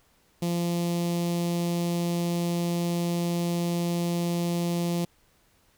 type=tone with notch filter; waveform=sawtooth; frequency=172.3 Hz; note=F3; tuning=23 cents flat; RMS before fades=-27 dBFS; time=0.42-5.05 s; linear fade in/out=5 ms; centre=1500 Hz; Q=0.66; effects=pink hiss -64 dBFS RMS until 5.77 s